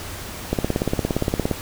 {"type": "click train", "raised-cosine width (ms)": 2, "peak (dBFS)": -6, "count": 18, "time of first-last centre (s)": [0.53, 1.513], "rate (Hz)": 17.3, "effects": ["added 90 Hz sine -41 dBFS peak until 1.61 s", "pink hiss -34 dBFS RMS until 1.61 s"]}